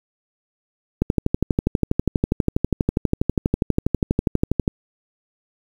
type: click train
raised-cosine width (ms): 3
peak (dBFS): -4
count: 46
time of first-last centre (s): 1.02-4.679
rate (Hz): 12.3
effects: 7-bit